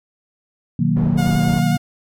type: chord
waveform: sine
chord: B major seventh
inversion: none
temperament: equal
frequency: 123.47 / 155.56 / 185 / 233.1 Hz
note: B2 / D#3 / F#3 / A#3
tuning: 0 / 0 / 0 / 0 cents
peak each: -23 / -18 / -20 / -20 dBFS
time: 0.79-1.77 s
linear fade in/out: 5 ms
type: low-pass noise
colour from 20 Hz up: pink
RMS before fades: -28 dBFS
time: 0.96-1.6 s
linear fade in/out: 10 ms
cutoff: 710 Hz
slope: 12 dB/octave
type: tone with vibrato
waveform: sawtooth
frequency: 714 Hz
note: F5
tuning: 38 cents sharp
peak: -20 dBFS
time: 1.17-1.78 s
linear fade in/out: 20 ms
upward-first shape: square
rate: 11 Hz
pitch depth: 18 cents each way
effects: none